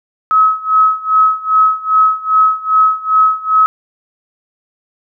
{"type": "tone with tremolo", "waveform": "sine", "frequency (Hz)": 1282, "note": "E6", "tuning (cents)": -49, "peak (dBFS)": -5, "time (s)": [0.31, 3.66], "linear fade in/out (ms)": 0, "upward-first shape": "sine", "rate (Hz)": 2.5, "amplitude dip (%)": 90, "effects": []}